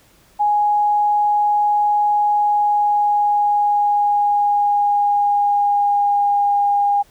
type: tone with pitch glide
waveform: sine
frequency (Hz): 830.6 to 812.6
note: G#5 to G#5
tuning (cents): 0 to -38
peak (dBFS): -13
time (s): 0.39-7.03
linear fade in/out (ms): 20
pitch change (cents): -38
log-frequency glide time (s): 2.3-6.6
effects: pink hiss -53 dBFS RMS until 7.1 s